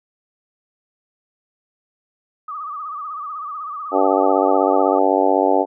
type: tone with vibrato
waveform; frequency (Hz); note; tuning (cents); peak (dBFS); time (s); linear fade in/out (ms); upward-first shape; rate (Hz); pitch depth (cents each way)
sine; 1203; D6; +41; -26; 2.48-4.99; 5; sine; 16; 100
type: harmonic tone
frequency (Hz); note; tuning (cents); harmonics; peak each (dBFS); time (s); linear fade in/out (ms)
96; G2; -36; 3 / 4 / 5 / 6 / 7 / 8 / 9; -21 / -21 / -21 / -21 / -21 / -21 / -21; 3.91-5.66; 50
effects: none